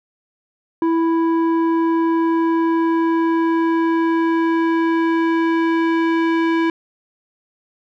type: tone with low-pass filter sweep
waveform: square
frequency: 329.6 Hz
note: E4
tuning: in tune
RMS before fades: -17 dBFS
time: 0.82-6.7 s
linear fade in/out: 2 ms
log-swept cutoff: 930 to 2200 Hz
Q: 1.2
effects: none